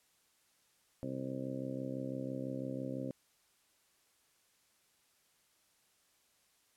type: harmonic tone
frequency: 66 Hz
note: C2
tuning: 16 cents sharp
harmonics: 2 / 3 / 4 / 5 / 6 / 7 / 8 / 9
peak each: -44 / -47 / -41 / -47 / -54 / -51 / -44 / -52 dBFS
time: 1.03-3.11 s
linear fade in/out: 0 ms
effects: white hiss -72 dBFS RMS until 6.76 s + low-pass 12000 Hz 12 dB/octave